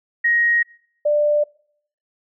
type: tone pair in turn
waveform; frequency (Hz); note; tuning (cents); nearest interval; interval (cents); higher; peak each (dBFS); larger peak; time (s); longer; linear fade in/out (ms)
sine; 1881 / 592.5; A#6 / D5; +15 / +15; octave + minor sixth; 2000; first; -14; neither; 0.24-0.63 / 1.05-1.44; neither; 10
effects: noise-tail reverb RT60 0.6 s tail -24 dB re dry